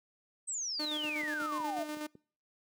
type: exponential sweep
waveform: sine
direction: down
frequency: 8372 to 622.3 Hz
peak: -34 dBFS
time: 0.47-1.85 s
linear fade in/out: 20 ms
type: tone with tremolo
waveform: sawtooth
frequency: 302.1 Hz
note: D4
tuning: 49 cents sharp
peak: -32 dBFS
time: 0.79-2.07 s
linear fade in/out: 10 ms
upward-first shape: square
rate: 8.2 Hz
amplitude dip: 40%
type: click train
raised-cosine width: 3 ms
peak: -36 dBFS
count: 7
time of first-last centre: 1.05-2.153 s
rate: 5.44 Hz
effects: noise-tail reverb RT60 0.5 s tail -26 dB re dry + high-pass 200 Hz 12 dB/octave